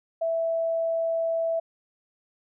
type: tone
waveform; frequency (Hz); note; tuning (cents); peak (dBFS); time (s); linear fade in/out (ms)
sine; 659.3; E5; 0; -23; 0.21-1.6; 10
effects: none

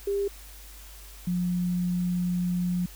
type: tone pair in turn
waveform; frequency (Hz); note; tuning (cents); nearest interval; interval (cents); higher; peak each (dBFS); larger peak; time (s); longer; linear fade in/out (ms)
sine; 400 / 178.18; G4 / F3; +35 / +35; octave + major second; 1400; first; -24; neither; 0.07-0.28 / 1.27-2.86; second; 5
effects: added 50 Hz sine -45 dBFS peak until 2.95 s + white hiss -49 dBFS RMS until 2.95 s

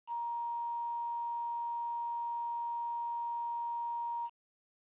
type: tone with quantisation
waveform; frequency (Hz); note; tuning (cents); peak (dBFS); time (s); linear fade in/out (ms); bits
sine; 941; A#5; +16; -34; 0.07-4.3; 50; 9
effects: resampled to 8000 Hz

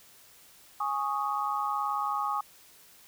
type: chord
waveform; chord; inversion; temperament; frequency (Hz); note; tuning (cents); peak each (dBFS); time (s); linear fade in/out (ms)
sine; Ab suspended fourth; none; just; 830.6 / 1107.5 / 1245.9; Ab5 / Db6 / Eb6; 0 / -2 / +2; -32; 0.8-2.41; 5
effects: white hiss -56 dBFS RMS until 3.07 s

